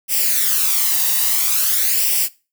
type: noise with flanger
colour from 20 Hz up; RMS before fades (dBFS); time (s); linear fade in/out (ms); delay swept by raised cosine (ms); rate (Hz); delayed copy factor
blue; -17; 0.08-2.29; 50; 0.37 to 1.07; 0.49; +0.65
effects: noise-tail reverb RT60 0.3 s tail -20 dB re dry